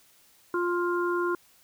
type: harmonic tone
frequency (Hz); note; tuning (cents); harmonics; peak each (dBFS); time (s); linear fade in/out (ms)
350.6; F4; +7; 1 / 3 / 4; -26 / -31 / -32; 0.54-1.35; 2
effects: white hiss -60 dBFS RMS until 1.63 s